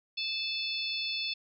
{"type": "harmonic tone", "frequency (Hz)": 874, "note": "A5", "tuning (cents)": -12, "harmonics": [3, 4, 5, 6], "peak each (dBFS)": [-36, -36, -36, -40], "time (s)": [0.17, 1.34], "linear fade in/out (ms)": 10, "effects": []}